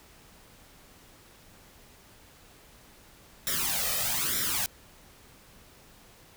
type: noise with flanger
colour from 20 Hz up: white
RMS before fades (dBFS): -29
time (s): 3.47-4.66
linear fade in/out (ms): 0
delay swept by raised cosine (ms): 0.54 to 1.64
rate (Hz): 1.1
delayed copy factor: +0.8
effects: pink hiss -55 dBFS RMS until 6.36 s